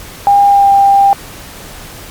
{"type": "tone with pitch glide", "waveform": "sine", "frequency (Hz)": [805, 794.4], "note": ["G5", "G5"], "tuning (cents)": [46, 23], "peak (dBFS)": -4, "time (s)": [0.27, 1.13], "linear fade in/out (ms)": 0, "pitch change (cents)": -23, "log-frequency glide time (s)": [0.47, 0.69], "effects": ["pink hiss -31 dBFS RMS until 2.1 s", "Opus 48 kbps"]}